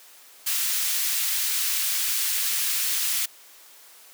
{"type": "high-pass noise", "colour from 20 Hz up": "white", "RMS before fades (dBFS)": -25, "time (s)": [0.46, 3.26], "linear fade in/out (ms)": 10, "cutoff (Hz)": 1900, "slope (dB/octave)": 12, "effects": ["white hiss -50 dBFS RMS until 4.13 s", "high-pass 400 Hz 12 dB/octave"]}